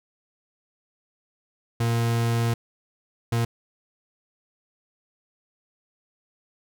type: tone bursts at uneven times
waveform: 40% pulse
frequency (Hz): 116.54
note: A#2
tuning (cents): 0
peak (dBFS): -20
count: 2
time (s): 1.8-2.54 / 3.32-3.45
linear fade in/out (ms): 5
effects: none